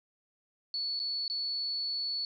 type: tone with dropouts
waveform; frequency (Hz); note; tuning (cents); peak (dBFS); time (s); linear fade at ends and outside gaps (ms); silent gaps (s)
sine; 4429; C#8; -2; -31; 0.74-2.25; 1; 0.993-0.999 / 1.28-1.299
effects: none